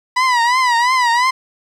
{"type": "tone with vibrato", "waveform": "30% pulse", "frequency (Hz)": 983, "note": "B5", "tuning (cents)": -8, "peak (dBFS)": -9, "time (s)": [0.16, 1.31], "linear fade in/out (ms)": 10, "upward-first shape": "triangle", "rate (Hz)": 2.9, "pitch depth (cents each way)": 120, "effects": ["low-pass 6000 Hz 12 dB/octave", "8-bit"]}